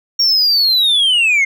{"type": "linear sweep", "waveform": "sine", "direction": "down", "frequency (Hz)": [5588, 2093], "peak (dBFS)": -7, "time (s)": [0.19, 1.45], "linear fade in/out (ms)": 10, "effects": ["tanh soft clip ceiling -9 dBFS"]}